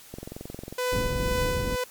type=click train; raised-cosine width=2 ms; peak=-23 dBFS; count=14; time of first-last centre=0.14-0.726 s; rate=22.2 Hz
type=tone with tremolo; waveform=sawtooth; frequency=500 Hz; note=B4; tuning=21 cents sharp; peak=-20 dBFS; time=0.78-1.84 s; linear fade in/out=5 ms; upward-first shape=triangle; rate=2 Hz; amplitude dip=50%
type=low-pass noise; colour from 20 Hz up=pink; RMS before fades=-29 dBFS; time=0.92-1.76 s; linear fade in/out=10 ms; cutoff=290 Hz; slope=12 dB/octave
effects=white hiss -49 dBFS RMS until 1.9 s + MP3 96 kbps